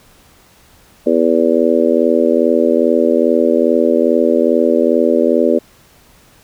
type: harmonic tone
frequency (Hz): 82.41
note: E2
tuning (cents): 0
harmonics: 3 / 4 / 5 / 6 / 7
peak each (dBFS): -16 / -16 / -16 / -16 / -16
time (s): 1.06-5.59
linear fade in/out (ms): 10
effects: pink hiss -48 dBFS RMS until 6.43 s